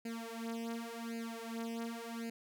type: tone with flanger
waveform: sawtooth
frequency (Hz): 230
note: A#3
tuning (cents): -23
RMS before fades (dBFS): -42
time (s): 0.05-2.3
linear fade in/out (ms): 5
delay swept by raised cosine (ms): 0.43 to 4.73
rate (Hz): 0.9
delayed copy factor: +1
effects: none